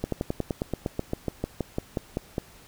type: slowing click train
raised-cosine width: 2 ms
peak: -13 dBFS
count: 18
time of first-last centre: 0.04-2.382 s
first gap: 83 ms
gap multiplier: 1.06
effects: pink hiss -52 dBFS RMS until 2.67 s